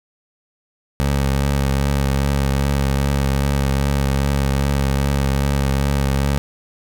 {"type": "tone with vibrato", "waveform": "20% pulse", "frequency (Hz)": 69, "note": "C#2", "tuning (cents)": -7, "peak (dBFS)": -11, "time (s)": [1, 6.38], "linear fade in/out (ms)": 0, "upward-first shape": "triangle", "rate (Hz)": 2.5, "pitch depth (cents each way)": 37, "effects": []}